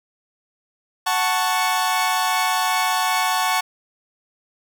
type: chord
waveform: sawtooth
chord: F# minor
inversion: none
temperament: equal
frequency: 740 / 880 / 1108.7 Hz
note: F#5 / A5 / C#6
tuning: 0 / 0 / 0 cents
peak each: -19 dBFS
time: 1.06-3.61 s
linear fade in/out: 10 ms
effects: none